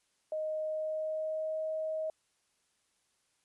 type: tone with pitch glide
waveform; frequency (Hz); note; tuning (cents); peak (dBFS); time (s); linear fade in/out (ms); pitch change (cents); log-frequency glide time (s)
sine; 622.3 to 630.6; D#5 to D#5; 0 to +23; -32; 0.32-2.1; 2; +23; 0.64-1.65
effects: white hiss -75 dBFS RMS until 3.44 s + resampled to 24000 Hz